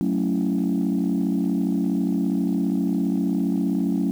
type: chord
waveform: sine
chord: F# minor seventh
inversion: none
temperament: equal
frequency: 185 / 220 / 277.2 / 329.6 Hz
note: F#3 / A3 / C#4 / E4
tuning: 0 / 0 / 0 / 0 cents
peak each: -23 / -24 / -23 / -28 dBFS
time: 0.01-4.11 s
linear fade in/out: 0 ms
effects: tanh soft clip ceiling -14 dBFS + 8-bit